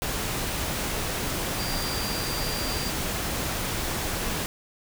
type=tone in noise; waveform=sine; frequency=4739 Hz; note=D8; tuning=15 cents sharp; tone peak=-34 dBFS; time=1.59-2.9 s; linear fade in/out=0 ms; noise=pink; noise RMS=-29 dBFS; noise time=0.02-4.46 s; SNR=-8 dB; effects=none